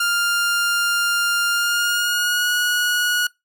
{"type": "tone with pitch glide", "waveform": "sawtooth", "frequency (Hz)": [1400, 1455.2], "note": ["F6", "F#6"], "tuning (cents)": [4, -29], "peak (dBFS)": -14, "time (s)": [0, 3.27], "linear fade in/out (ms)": 5, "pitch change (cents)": 67, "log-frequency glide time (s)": [1.49, 2.48], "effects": ["noise-tail reverb RT60 0.2 s tail -24 dB re dry"]}